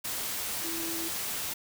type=tone in noise; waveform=sine; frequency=330.4 Hz; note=E4; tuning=4 cents sharp; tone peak=-37 dBFS; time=0.64-1.09 s; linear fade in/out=10 ms; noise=white; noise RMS=-34 dBFS; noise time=0.04-1.54 s; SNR=-6 dB; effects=none